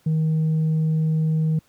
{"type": "tone with tanh clipping", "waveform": "sine", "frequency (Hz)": 157.8, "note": "D#3", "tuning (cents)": 25, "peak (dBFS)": -18, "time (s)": [0.06, 1.59], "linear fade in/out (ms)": 5, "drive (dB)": 1, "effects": ["pink hiss -60 dBFS RMS until 1.68 s", "high-pass 80 Hz 12 dB/octave"]}